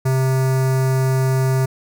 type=tone with notch filter; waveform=square; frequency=131.5 Hz; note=C3; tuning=9 cents sharp; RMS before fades=-17 dBFS; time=0.05-1.66 s; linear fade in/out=10 ms; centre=3200 Hz; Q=0.88; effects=none